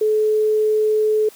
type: tone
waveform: sine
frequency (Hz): 430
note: A4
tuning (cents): -40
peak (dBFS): -14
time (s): 0.01-1.29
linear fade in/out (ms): 5
effects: white hiss -46 dBFS RMS until 1.35 s